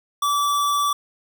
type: tone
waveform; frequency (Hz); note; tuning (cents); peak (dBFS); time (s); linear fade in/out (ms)
square; 1156; D6; -28; -19; 0.22-0.93; 5
effects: none